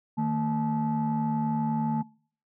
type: tone cluster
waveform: sine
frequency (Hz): 154 / 225.8 / 865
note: D#3 / A3 / A5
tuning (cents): -17 / +45 / -30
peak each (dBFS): -29 / -25 / -30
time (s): 0.17-2.03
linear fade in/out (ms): 20
effects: noise-tail reverb RT60 0.5 s tail -23 dB re dry + tanh soft clip ceiling -19 dBFS